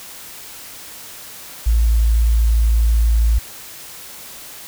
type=tone; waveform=sine; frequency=56.2 Hz; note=A1; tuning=37 cents sharp; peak=-11 dBFS; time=1.66-3.39 s; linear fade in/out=10 ms; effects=white hiss -36 dBFS RMS until 4.67 s